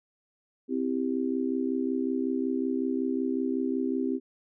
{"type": "chord", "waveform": "sine", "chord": "C major", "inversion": "none", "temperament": "just", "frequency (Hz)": [261.6, 327, 392.4], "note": ["C4", "E4", "G4"], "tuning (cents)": [0, -14, 2], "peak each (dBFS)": [-28, -32, -32], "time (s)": [0.68, 4.2], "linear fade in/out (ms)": 50, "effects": []}